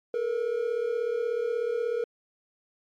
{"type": "tone pair together", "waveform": "triangle", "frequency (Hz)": [440, 476.5], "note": ["A4", "A#4"], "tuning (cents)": [0, 38], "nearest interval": "minor second", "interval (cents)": 138, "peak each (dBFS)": [-29, -25], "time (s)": [0.14, 2.04], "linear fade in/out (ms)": 2, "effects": ["MP3 64 kbps"]}